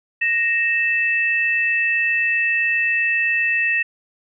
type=tone pair together; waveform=sine; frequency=1864.6 / 2637 Hz; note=A#6 / E7; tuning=0 / 0 cents; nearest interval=tritone; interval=600 cents; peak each=-19 dBFS; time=0.21-3.83 s; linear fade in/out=10 ms; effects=none